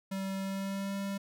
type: tone with pitch glide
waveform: square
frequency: 193.2 to 197.37 Hz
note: G3 to G3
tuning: -25 to +12 cents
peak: -34 dBFS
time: 0.11-1.18 s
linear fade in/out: 10 ms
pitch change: +37 cents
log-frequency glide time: 0.39-0.95 s
effects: none